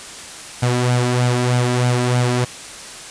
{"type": "tone with flanger", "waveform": "sawtooth", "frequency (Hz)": 123.47, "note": "B2", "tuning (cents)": 0, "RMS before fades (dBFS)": -17, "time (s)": [0.62, 2.45], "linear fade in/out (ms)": 10, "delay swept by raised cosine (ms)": [1.3, 3.1], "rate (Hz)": 3.2, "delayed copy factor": 0.55, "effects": ["white hiss -34 dBFS RMS until 3.1 s", "resampled to 22050 Hz"]}